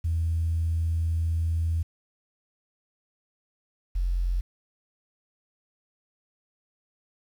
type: tone pair in turn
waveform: sine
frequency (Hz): 82.41 / 44.25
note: E2 / F1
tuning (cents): 0 / +23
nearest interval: major seventh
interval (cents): 1077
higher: first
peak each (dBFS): -22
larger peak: neither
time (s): 0.04-1.83 / 3.95-4.41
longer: first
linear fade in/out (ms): 10
effects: tanh soft clip ceiling -18 dBFS + 9-bit